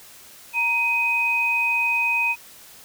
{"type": "tone pair together", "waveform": "sine", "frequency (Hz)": [933.9, 2509], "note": ["A#5", "D#7"], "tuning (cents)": [3, 14], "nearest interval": "octave + perfect fourth", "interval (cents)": 1711, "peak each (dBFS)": [-27, -19], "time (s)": [0.53, 2.36], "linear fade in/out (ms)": 50, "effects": ["white hiss -46 dBFS RMS until 2.84 s"]}